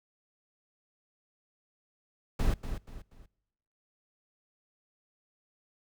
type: noise with echo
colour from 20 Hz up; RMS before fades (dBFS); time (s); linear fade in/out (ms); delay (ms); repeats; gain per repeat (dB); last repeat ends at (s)
brown; -26; 2.39-2.54; 5; 240; 3; -9; 3.26
effects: noise-tail reverb RT60 1.0 s tail -24 dB re dry